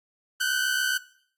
sawtooth tone pair together, 1480 / 1547.1 Hz, F#6 / G6, 0 / -23 cents, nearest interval minor second, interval 77 cents, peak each -23 dBFS, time 0.4-0.98 s, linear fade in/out 10 ms, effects noise-tail reverb RT60 0.6 s tail -19 dB re dry + AAC 64 kbps

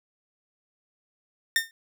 sawtooth tone with exponential decay, 1818 Hz, A#6, 44 cents flat, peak -13 dBFS, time 1.56-1.71 s, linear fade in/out 1 ms, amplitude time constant 31 ms, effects none

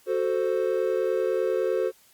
triangle chord, F# diminished, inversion none, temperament equal, 370 / 440 / 523.3 Hz, F#4 / A4 / C5, 0 / 0 / 0 cents, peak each -25 dBFS, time 0.06-1.92 s, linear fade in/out 50 ms, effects white hiss -58 dBFS RMS until 2.13 s + Opus 48 kbps

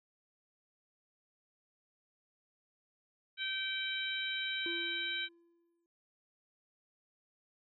harmonic tone, 774 Hz, G5, 22 cents flat, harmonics 2 / 3 / 4 / 5, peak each -40 / -40 / -40 / -40 dBFS, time 3.37-5.29 s, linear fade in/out 50 ms
triangle tone with exponential decay, 340.1 Hz, F4, 46 cents flat, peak -37 dBFS, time 4.66-5.86 s, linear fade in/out 1 ms, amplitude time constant 260 ms
effects none

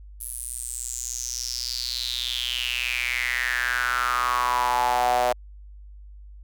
sawtooth tone with high-pass filter sweep, 123.47 Hz, B2, in tune, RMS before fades -26 dBFS, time 0.2-5.33 s, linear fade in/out 10 ms, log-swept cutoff 11000 to 650 Hz, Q 6.8, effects added 50 Hz sine -41 dBFS peak until 6.43 s

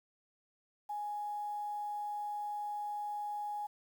sine tone with quantisation, 830.6 Hz, G#5, in tune, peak -36 dBFS, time 0.89-3.67 s, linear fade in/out 10 ms, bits 10, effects none

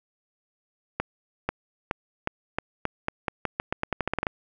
accelerating click train, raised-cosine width 0.5 ms, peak -10 dBFS, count 19, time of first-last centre 1-4.268 s, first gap 490 ms, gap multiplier 0.86, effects none

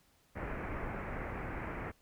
pink low-pass noise, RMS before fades -40 dBFS, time 0.35-1.92 s, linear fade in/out 20 ms, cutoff 2300 Hz, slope 48 dB/octave, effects pink hiss -69 dBFS RMS until 2.01 s

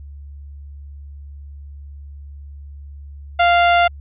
sawtooth tone, 696 Hz, F5, 6 cents flat, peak -7 dBFS, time 3.39-3.88 s, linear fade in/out 10 ms, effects added 71 Hz sine -33 dBFS peak until 4 s + resampled to 8000 Hz

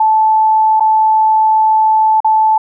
sine tone with dropouts, 873 Hz, A5, 14 cents flat, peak -7 dBFS, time 0-2.58 s, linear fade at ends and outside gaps 5 ms, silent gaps 0.798-0.805 / 2.204-2.245 s, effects none

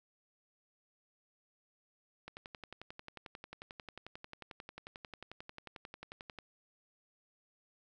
click train, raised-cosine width 0.3 ms, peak -30 dBFS, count 47, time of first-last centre 2.28-6.387 s, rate 11.2 Hz, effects none

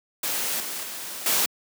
white noise with level steps, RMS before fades -27 / -32 / -35 / -22 dBFS, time 0.23-1.46 s, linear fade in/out 5 ms, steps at 0.6 / 0.83 / 1.26 s, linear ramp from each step 2 ms, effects high-pass 200 Hz 12 dB/octave

